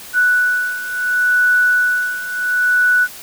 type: beating tone pair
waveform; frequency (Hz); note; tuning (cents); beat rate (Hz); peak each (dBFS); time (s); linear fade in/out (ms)
sine; 1480 / 1480.71; F#6 / F#6; 0 / +1; 0.71; -18 / -14; 0.13-3.08; 50
effects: white hiss -35 dBFS RMS until 3.22 s